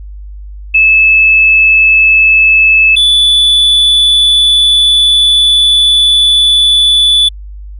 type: tone pair in turn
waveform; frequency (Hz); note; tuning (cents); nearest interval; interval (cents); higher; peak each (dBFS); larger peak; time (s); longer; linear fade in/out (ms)
sine / triangle; 2609 / 3466; E7 / A7; -18 / -27; perfect fourth; 491; second; -3; neither; 0.74-2.96 / 2.96-7.29; second; 10
effects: added 50 Hz sine -24 dBFS peak until 7.79 s + resampled to 32000 Hz